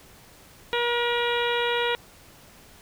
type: harmonic tone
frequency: 477.4 Hz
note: A#4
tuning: 41 cents sharp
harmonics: 1 / 2 / 3 / 4 / 5 / 6 / 7 / 8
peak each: -26 / -29 / -31 / -32 / -33 / -34 / -34 / -35 dBFS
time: 0.73-1.95 s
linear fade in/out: 0 ms
effects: pink hiss -51 dBFS RMS until 2.81 s